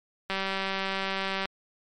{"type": "click train", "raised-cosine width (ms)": 0.3, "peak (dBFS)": -14, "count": 224, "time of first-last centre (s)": [0.3, 1.455], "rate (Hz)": 193, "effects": ["MP3 64 kbps"]}